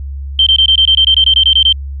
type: tone bursts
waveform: sine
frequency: 3130 Hz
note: G7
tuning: 3 cents flat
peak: -5 dBFS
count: 14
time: 0.39-1.726 s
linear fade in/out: 2 ms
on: 75 ms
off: 22 ms
effects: added 69 Hz sine -20 dBFS peak until 2 s